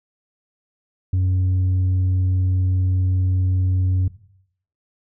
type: tone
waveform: sine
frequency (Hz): 92.5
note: F#2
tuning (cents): 0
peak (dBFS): -13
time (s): 1.13-4.08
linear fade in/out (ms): 5
effects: noise-tail reverb RT60 0.7 s tail -18 dB re dry + tanh soft clip ceiling -15 dBFS